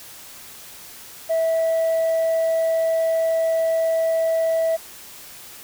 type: tone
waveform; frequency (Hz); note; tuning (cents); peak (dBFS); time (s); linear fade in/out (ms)
sine; 653; E5; -17; -15; 1.29-4.77; 20
effects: tanh soft clip ceiling -16 dBFS + white hiss -41 dBFS RMS until 5.63 s